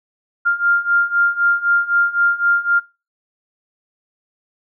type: beating tone pair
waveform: sine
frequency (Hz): 1396.9 / 1400.8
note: F6 / F6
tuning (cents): 0 / +5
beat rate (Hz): 3.9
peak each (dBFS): -18 / -16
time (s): 0.45-2.8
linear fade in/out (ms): 20
effects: noise-tail reverb RT60 0.3 s tail -22 dB re dry